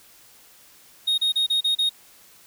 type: tone bursts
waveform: triangle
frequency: 3729 Hz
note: A#7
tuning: in tune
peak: -17 dBFS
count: 6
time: 1.07-1.895 s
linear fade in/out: 10 ms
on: 110 ms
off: 33 ms
effects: white hiss -52 dBFS RMS until 2.46 s

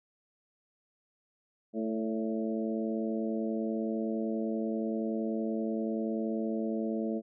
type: harmonic tone with a mistuned harmonic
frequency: 110.6 Hz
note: A2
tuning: 9 cents sharp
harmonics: 2 / 3 / 4 / 5 / 6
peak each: -32 / -36 / -38 / -40 / -42 dBFS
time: 1.73-7.22 s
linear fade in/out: 50 ms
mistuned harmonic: 5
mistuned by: +30 cents
effects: none

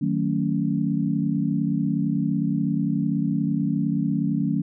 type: chord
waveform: sine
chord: D# half-diminished seventh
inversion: none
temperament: just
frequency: 155.56 / 186.68 / 224 / 280 Hz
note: D#3 / F#3 / A3 / C#4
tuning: 0 / +16 / +31 / +18 cents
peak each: -26 dBFS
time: 0.01-4.62 s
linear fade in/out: 10 ms
effects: none

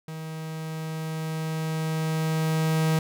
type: tone with level ramp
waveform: 45% pulse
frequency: 158.8 Hz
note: D#3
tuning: 36 cents sharp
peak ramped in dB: -34 to -20 dBFS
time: 0.08-2.99 s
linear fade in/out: 2 ms
effects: none

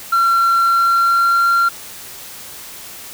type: tone with pitch glide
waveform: sine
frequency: 1364 to 1378.3 Hz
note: F6 to F6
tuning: -41 to -23 cents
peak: -8 dBFS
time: 0.12-1.69 s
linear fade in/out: 10 ms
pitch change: +18 cents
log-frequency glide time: 0.62-1.45 s
effects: tanh soft clip ceiling -10 dBFS + white hiss -34 dBFS RMS until 3.13 s

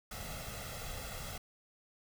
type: noise with comb filter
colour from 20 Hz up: pink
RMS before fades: -43 dBFS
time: 0.11-1.38 s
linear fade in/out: 5 ms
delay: 1.5 ms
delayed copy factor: +0.7
effects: none

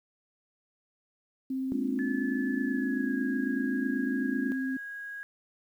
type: tone with vibrato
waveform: sine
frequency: 263.4 Hz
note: C4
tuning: 12 cents sharp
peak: -29 dBFS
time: 1.5-4.77 s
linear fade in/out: 5 ms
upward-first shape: square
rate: 17 Hz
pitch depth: 8 cents each way
type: chord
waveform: sine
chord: Bb dominant seventh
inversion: third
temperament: just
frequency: 209.8 / 233.1 / 291.4 / 349.6 Hz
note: Ab3 / Bb3 / D4 / F4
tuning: +18 / 0 / -13 / +2 cents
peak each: -36 / -37 / -35 / -39 dBFS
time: 1.72-4.52 s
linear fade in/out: 0 ms
type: tone with pitch glide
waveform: sine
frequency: 1727 to 1646.2 Hz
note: A6 to G#6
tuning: -33 to -16 cents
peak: -37 dBFS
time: 1.99-5.23 s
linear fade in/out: 0 ms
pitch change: -83 cents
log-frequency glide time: 2.62-3.14 s
effects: 10-bit

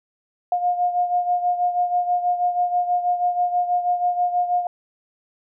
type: beating tone pair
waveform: sine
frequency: 711 / 717.2 Hz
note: F5 / F5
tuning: +31 / +46 cents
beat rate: 6.2 Hz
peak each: -19 / -25 dBFS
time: 0.52-4.67 s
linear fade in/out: 2 ms
effects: none

